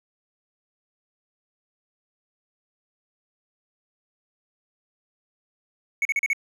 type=tone bursts; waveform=triangle; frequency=2217 Hz; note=C#7; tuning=in tune; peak=-18 dBFS; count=5; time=6.02-6.332 s; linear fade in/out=2 ms; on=32 ms; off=38 ms; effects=none